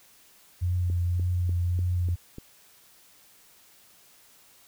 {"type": "tone with vibrato", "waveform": "sine", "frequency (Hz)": 88.5, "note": "F2", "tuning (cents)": 23, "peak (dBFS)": -23, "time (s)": [0.61, 2.16], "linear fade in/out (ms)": 20, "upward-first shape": "triangle", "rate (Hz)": 1.8, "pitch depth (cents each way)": 25}
{"type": "click train", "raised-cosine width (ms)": 3, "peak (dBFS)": -26, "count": 6, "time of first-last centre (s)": [0.9, 2.384], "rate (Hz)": 3.37}
{"effects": ["white hiss -57 dBFS RMS until 4.67 s"]}